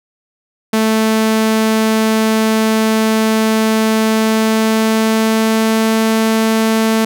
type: tone with pitch glide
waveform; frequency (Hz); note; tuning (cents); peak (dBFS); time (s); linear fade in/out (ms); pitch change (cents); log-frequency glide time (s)
sawtooth; 220 to 222; A3 to A3; 0 to +16; -7; 0.73-7.05; 5; +16; 4.05-5.94
effects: none